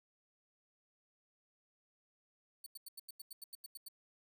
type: tone bursts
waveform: 5% pulse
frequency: 4471 Hz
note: C#8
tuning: 14 cents sharp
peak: -39 dBFS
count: 12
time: 2.64-3.885 s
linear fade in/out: 5 ms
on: 24 ms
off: 87 ms
effects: 12-bit